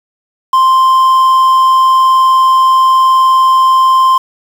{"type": "tone with quantisation", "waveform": "triangle", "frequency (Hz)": 1046.5, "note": "C6", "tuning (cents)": 0, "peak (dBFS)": -3, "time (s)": [0.53, 4.18], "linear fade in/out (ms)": 5, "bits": 5, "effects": []}